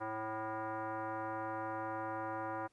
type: tone with frequency modulation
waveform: sine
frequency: 108.1 Hz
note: A2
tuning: 30 cents flat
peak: -37 dBFS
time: 0-2.68 s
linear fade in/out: 20 ms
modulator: 438 Hz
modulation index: 2.8
effects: pink hiss -75 dBFS RMS until 2.72 s + resampled to 24000 Hz